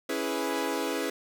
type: chord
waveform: sawtooth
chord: C# minor seventh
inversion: none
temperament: equal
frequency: 277.2 / 329.6 / 415.3 / 493.9 Hz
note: C#4 / E4 / G#4 / B4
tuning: 0 / 0 / 0 / 0 cents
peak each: -30 dBFS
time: 0.09-1.1 s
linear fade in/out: 5 ms
effects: none